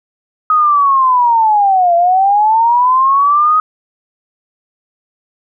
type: linear two-way sweep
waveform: sine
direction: down then up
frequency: 1263 to 678 to 1263 Hz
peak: -7 dBFS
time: 0.5-3.6 s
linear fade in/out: 2 ms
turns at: 1.95 s
effects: none